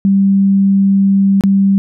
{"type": "tone with dropouts", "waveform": "sine", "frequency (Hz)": 196, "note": "G3", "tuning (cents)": 0, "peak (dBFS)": -7, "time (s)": [0.05, 1.78], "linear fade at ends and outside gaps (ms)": 0, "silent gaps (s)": [1.409, 1.437], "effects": []}